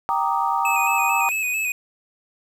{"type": "chord", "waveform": "sine", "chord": "Eb major seventh", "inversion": "first", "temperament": "equal", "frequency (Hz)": [784, 932.3, 1174.7, 1244.5], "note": ["G5", "Bb5", "D6", "Eb6"], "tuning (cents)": [0, 0, 0, 0], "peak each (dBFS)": [-24, -22, -26, -27], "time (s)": [0.09, 1.29], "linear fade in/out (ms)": 0}
{"type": "tone with vibrato", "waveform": "square", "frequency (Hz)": 2542, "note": "D#7", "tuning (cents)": 36, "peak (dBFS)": -22, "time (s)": [0.65, 1.72], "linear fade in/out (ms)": 2, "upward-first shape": "square", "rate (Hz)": 4.5, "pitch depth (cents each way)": 38}
{"effects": ["8-bit"]}